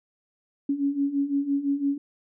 sine beating tone pair, 276.9 / 282.8 Hz, C#4 / C#4, -2 / +35 cents, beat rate 5.9 Hz, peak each -28 / -24 dBFS, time 0.69-1.98 s, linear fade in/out 5 ms, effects none

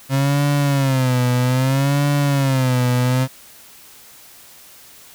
35% pulse tone with vibrato, 133.7 Hz, C3, 38 cents sharp, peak -13 dBFS, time 0.09-3.28 s, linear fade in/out 50 ms, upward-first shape sine, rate 0.62 Hz, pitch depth 130 cents each way, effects white hiss -44 dBFS RMS until 5.14 s

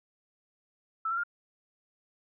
sine tone with pitch steps, 1318.5 / 1362.6 / 1408.2 Hz, E6 / F6 / F6, 0 / -43 / +14 cents, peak -28 dBFS, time 1.05-1.236 s, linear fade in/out 5 ms, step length 62 ms, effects none

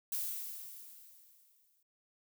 violet noise with exponential decay, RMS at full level -35 dBFS, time 0.12-1.83 s, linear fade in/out 5 ms, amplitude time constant 370 ms, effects none

